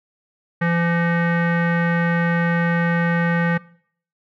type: tone with low-pass filter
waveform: square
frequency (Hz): 170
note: F3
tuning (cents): -46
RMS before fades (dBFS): -19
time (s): 0.61-3.58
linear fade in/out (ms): 10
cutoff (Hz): 1800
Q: 4.6
effects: noise-tail reverb RT60 0.6 s tail -22 dB re dry